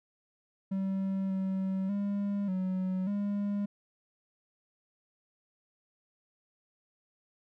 triangle tone with pitch steps, 192.7 / 190.7 / 201.6 / 186.2 / 203.1 Hz, G3 / G3 / G3 / F#3 / G#3, -29 / -47 / +49 / +11 / -38 cents, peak -27 dBFS, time 0.71-3.66 s, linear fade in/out 10 ms, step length 590 ms, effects none

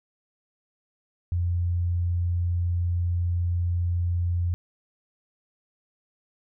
sine tone, 87.31 Hz, F2, in tune, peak -22 dBFS, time 1.32-4.54 s, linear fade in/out 0 ms, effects none

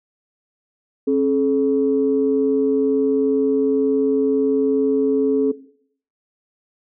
sine tone pair together, 270.2 / 428.9 Hz, C#4 / A4, -44 / -44 cents, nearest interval minor sixth, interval 800 cents, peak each -17 dBFS, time 1.07-5.52 s, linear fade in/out 10 ms, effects noise-tail reverb RT60 0.6 s tail -17 dB re dry + tanh soft clip ceiling -7 dBFS

